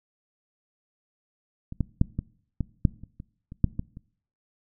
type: clicks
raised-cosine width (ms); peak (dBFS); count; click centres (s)
5; -23 / -12 / -7 / -15 / -14 / -6 / -29 / -26 / -27 / -6 / -16 / -28; 12; 1.724 / 1.807 / 2.014 / 2.19 / 2.607 / 2.852 / 3.036 / 3.201 / 3.521 / 3.643 / 3.794 / 3.971
effects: noise-tail reverb RT60 0.6 s tail -22 dB re dry